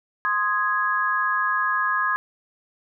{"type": "chord", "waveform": "sine", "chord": "Ab major", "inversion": "first", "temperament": "equal", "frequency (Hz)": [1046.5, 1244.5, 1661.2], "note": ["C6", "Eb6", "Ab6"], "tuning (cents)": [0, 0, 0], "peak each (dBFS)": [-25, -25, -23], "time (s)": [0.25, 2.16], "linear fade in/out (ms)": 0, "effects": []}